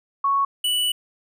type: tone pair in turn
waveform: sine / square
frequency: 1108.7 / 2960 Hz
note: C#6 / F#7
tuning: 0 / 0 cents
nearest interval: octave + perfect fourth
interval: 1700 cents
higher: second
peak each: -17 / -20 dBFS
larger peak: first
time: 0.24-0.45 / 0.64-0.92 s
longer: second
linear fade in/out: 5 ms
effects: none